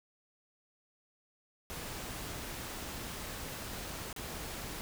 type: noise with dropouts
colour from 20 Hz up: pink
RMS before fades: -42 dBFS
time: 1.7-4.81 s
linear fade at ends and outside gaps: 0 ms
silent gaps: 4.128-4.163 s
effects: none